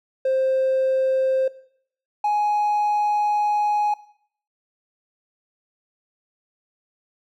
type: tone pair in turn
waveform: triangle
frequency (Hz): 526 / 835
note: C5 / G#5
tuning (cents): +9 / +9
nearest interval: minor sixth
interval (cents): 800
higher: second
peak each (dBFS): -15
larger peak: neither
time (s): 0.25-1.48 / 2.24-3.94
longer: second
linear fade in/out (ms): 5
effects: noise-tail reverb RT60 0.6 s tail -20 dB re dry + tanh soft clip ceiling -13 dBFS